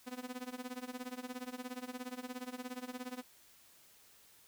sawtooth tone with tremolo, 250.8 Hz, B3, 27 cents sharp, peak -35 dBFS, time 0.06-3.23 s, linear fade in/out 20 ms, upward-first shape sine, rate 17 Hz, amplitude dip 90%, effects white hiss -63 dBFS RMS until 4.47 s

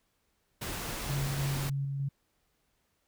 pink noise, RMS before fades -37 dBFS, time 0.61-1.7 s, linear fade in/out 10 ms
sine tone with tremolo, 138.59 Hz, C#3, in tune, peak -29 dBFS, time 1.09-2.09 s, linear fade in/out 10 ms, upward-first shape square, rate 3.3 Hz, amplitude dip 25%
effects pink hiss -75 dBFS RMS until 3.07 s

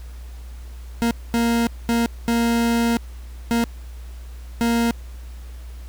40% pulse tone bursts at uneven times, 233.1 Hz, A#3, in tune, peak -16 dBFS, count 6, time 1.02-1.11 / 1.34-1.67 / 1.89-2.06 / 2.28-2.97 / 3.51-3.64 / 4.61-4.91 s, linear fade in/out 0 ms, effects added 60 Hz sine -33 dBFS peak until 5.88 s + pink hiss -50 dBFS RMS until 5.88 s

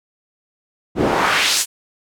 pink noise with band-pass filter sweep, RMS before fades -17 dBFS, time 0.95-1.66 s, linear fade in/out 50 ms, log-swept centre 250 to 9000 Hz, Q 1.2, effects none

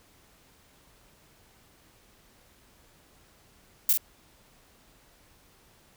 violet noise with echo, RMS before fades -21 dBFS, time 3.89-3.93 s, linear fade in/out 2 ms, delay 45 ms, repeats 1, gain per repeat -5 dB, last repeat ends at 3.975 s, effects pink hiss -60 dBFS RMS until 5.96 s

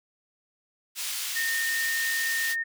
pink high-pass noise, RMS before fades -32 dBFS, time 0.95-2.56 s, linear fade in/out 50 ms, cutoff 2800 Hz, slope 12 dB/octave
sine tone, 1833 Hz, A#6, 30 cents flat, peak -26 dBFS, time 1.35-2.64 s, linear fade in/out 20 ms
effects none

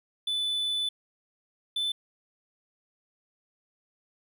triangle tone pair in turn, 3493 / 3517 Hz, A7 / A7, -13 / -1 cents, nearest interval unison, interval 12 cents, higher second, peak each -25 dBFS, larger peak neither, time 0.27-0.89 / 1.76-1.92 s, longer first, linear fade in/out 5 ms, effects none

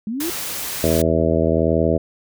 sine linear sweep, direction up, 202.1 to 357.7 Hz, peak -22 dBFS, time 0.07-0.3 s, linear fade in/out 2 ms
white noise, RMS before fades -27 dBFS, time 0.2-1.02 s, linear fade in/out 5 ms
harmonic tone, 81.1 Hz, E2, 28 cents flat, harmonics 1 / 2 / 3 / 4 / 5 / 6 / 7 / 8, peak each -23 / -23 / -23 / -23 / -23 / -23 / -23 / -23 dBFS, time 0.83-1.98 s, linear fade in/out 10 ms
effects none

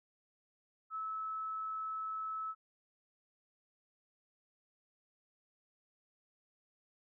sine tone, 1301 Hz, E6, 23 cents flat, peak -37 dBFS, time 0.9-2.55 s, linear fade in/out 50 ms, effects none

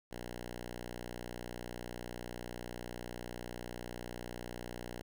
5% pulse tone, 60 Hz, B1, 49 cents flat, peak -31 dBFS, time 0.11-5.02 s, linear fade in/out 5 ms, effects none

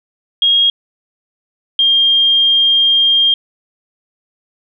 sine tone pair in turn, 3266 / 3210 Hz, G#7 / G7, -30 / +40 cents, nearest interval unison, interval 30 cents, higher first, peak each -8 dBFS, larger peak neither, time 0.42-0.7 / 1.79-3.34 s, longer second, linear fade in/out 2 ms, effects none

